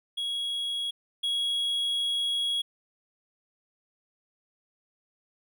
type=tone pair in turn; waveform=triangle; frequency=3322 / 3322 Hz; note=G#7 / G#7; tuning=0 / 0 cents; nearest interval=unison; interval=0 cents; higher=neither; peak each=-27 / -24 dBFS; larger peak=second; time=0.17-0.91 / 1.23-2.62 s; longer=second; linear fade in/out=10 ms; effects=none